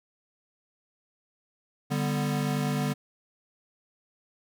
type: chord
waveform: square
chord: G major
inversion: second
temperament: equal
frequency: 146.83 / 196 / 246.9 Hz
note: D3 / G3 / B3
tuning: 0 / 0 / 0 cents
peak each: -29 / -33 / -32 dBFS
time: 1.9-2.94 s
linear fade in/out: 20 ms
effects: none

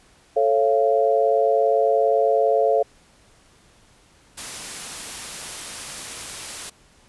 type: chord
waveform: sine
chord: A augmented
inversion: none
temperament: just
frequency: 440 / 550 / 687.5 Hz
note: A4 / C#5 / E#5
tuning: 0 / -14 / -27 cents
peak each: -20 dBFS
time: 0.36-2.83 s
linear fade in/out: 10 ms
type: noise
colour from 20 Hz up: white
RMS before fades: -33 dBFS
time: 4.37-6.7 s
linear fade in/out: 10 ms
effects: pink hiss -55 dBFS RMS until 7.08 s + resampled to 24000 Hz

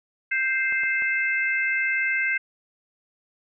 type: harmonic tone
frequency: 523.3 Hz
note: C5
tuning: in tune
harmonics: 3 / 4 / 5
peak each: -25 / -24 / -30 dBFS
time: 0.31-2.38 s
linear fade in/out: 10 ms
type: clicks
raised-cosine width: 0.5 ms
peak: -25 dBFS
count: 3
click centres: 0.724 / 0.835 / 1.022 s
effects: none

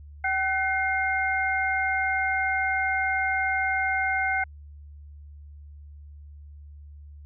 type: tone cluster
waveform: sine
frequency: 765 / 1510 / 2123 Hz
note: G5 / F#6 / C7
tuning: -42 / +35 / +25 cents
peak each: -27 dBFS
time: 0.24-4.44 s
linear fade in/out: 5 ms
effects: added 73 Hz sine -42 dBFS peak until 7.25 s

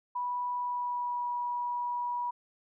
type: tone with pitch glide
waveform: sine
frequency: 982 to 970.2 Hz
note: B5 to B5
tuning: -10 to -31 cents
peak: -30 dBFS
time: 0.15-2.31 s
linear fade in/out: 10 ms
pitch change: -21 cents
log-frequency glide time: 0.54-1.27 s
effects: none

